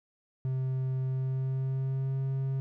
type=tone with pitch glide; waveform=triangle; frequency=130.81 to 134.25 Hz; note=C3 to C3; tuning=0 to +45 cents; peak=-26 dBFS; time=0.45-2.6 s; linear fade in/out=0 ms; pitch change=+45 cents; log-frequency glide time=1.04-2.2 s; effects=none